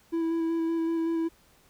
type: tone with vibrato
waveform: triangle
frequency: 329.6 Hz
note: E4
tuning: in tune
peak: -23 dBFS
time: 0.12-1.29 s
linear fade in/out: 20 ms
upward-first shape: square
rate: 5.3 Hz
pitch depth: 12 cents each way
effects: pink hiss -61 dBFS RMS until 1.69 s